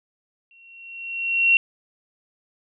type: tone with exponential growth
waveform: sine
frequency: 2733 Hz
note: F7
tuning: 38 cents flat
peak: -11 dBFS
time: 0.51-1.57 s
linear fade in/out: 1 ms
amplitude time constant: 230 ms
effects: none